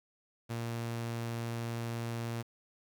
sawtooth tone, 116.54 Hz, A#2, in tune, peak -31 dBFS, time 0.49-2.43 s, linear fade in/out 20 ms, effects 10-bit

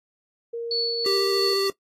sine tone, 466.2 Hz, A#4, in tune, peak -27 dBFS, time 0.53-1.54 s, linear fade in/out 10 ms
sine tone with tremolo, 4435 Hz, C#8, in tune, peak -21 dBFS, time 0.71-1.68 s, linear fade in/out 2 ms, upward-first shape triangle, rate 3 Hz, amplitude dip 45%
square tone with vibrato, 392 Hz, G4, in tune, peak -23 dBFS, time 1.06-1.7 s, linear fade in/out 2 ms, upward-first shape sine, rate 14 Hz, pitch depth 12 cents each way
effects noise-tail reverb RT60 0.1 s tail -19 dB re dry + AAC 48 kbps

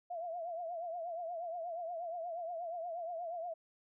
sine tone with vibrato, 681 Hz, F5, 44 cents flat, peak -38 dBFS, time 0.1-3.54 s, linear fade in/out 10 ms, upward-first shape triangle, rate 8.4 Hz, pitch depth 110 cents each way, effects none

